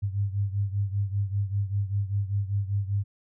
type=beating tone pair; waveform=sine; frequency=98.9 / 104 Hz; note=G2 / G#2; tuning=+16 / +3 cents; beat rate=5.1 Hz; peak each=-26 / -30 dBFS; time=0.02-3.04 s; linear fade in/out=20 ms; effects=none